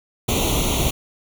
pink noise with comb filter, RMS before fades -20 dBFS, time 0.28-0.91 s, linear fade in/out 10 ms, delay 0.3 ms, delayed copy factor +0.95, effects none

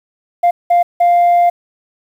sine tone bursts at uneven times, 698.5 Hz, F5, in tune, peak -5 dBFS, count 3, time 0.43-0.51 / 0.7-0.83 / 1-1.5 s, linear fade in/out 10 ms, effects tanh soft clip ceiling -6 dBFS + 7-bit

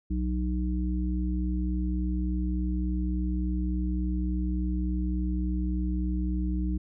harmonic tone, 61.74 Hz, B1, in tune, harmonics 1 / 3 / 5, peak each -27 / -32 / -34 dBFS, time 0.1-6.78 s, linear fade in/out 10 ms, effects none

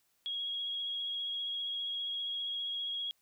sine tone with vibrato, 3302 Hz, G#7, 11 cents flat, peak -34 dBFS, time 0.26-3.11 s, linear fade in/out 0 ms, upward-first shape sine, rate 15 Hz, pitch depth 19 cents each way, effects white hiss -74 dBFS RMS until 3.21 s

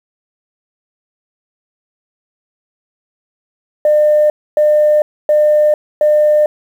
sine tone bursts, 602 Hz, D5, 43 cents sharp, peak -6 dBFS, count 4, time 3.85-6.46 s, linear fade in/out 2 ms, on 450 ms, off 270 ms, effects tanh soft clip ceiling -3 dBFS + 7-bit

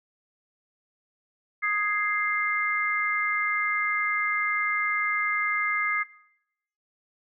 sine chord, Ab major, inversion second, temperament equal, 1244.5 / 1661.2 / 2093 Hz, Eb6 / Ab6 / C7, 0 / 0 / 0 cents, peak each -29 / -30 / -25 dBFS, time 1.62-6.04 s, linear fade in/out 20 ms, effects noise-tail reverb RT60 0.8 s tail -21 dB re dry

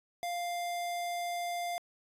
square tone, 698.5 Hz, F5, in tune, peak -34 dBFS, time 0.23-1.78 s, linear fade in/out 0 ms, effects resampled to 32000 Hz

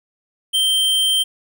square tone, 3136 Hz, G7, in tune, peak -15 dBFS, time 0.53-1.24 s, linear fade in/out 20 ms, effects none

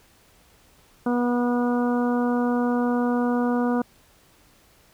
harmonic tone, 243.1 Hz, B3, 27 cents flat, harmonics 1 / 2 / 3 / 4 / 5 / 6, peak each -21 / -27 / -31 / -33 / -35 / -37 dBFS, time 1.06-3.82 s, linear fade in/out 5 ms, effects pink hiss -57 dBFS RMS until 4.93 s

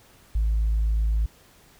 sine tone, 54.2 Hz, A1, 25 cents flat, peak -18 dBFS, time 0.35-1.26 s, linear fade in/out 5 ms, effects tanh soft clip ceiling -17 dBFS + pink hiss -55 dBFS RMS until 1.79 s

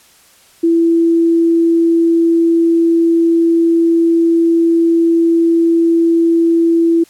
sine tone, 333.5 Hz, E4, 20 cents sharp, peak -8 dBFS, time 0.63-7.04 s, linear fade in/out 10 ms, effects white hiss -47 dBFS RMS until 7.09 s + low-pass 12000 Hz 12 dB/octave

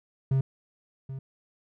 triangle tone with echo, 133.9 Hz, C3, 40 cents sharp, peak -19 dBFS, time 0.31-0.41 s, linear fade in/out 5 ms, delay 780 ms, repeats 1, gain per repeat -13 dB, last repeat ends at 1.19 s, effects none

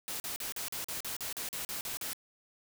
white noise bursts, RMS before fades -38 dBFS, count 13, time 0.08-2.132 s, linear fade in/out 0 ms, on 120 ms, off 41 ms, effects none

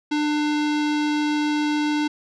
square tone with low-pass filter, 298.8 Hz, D4, 30 cents sharp, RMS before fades -22 dBFS, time 0.11-2.08 s, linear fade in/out 10 ms, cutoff 4500 Hz, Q 1.3, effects none

